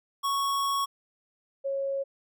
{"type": "tone pair in turn", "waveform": ["square", "sine"], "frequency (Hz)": [1108.7, 548.5], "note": ["C#6", "C#5"], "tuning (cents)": [0, -18], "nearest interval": "octave", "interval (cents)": 1218, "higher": "first", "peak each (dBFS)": [-26, -27], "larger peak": "first", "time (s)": [[0.23, 0.86], [1.64, 2.04]], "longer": "first", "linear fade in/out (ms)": 20, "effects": []}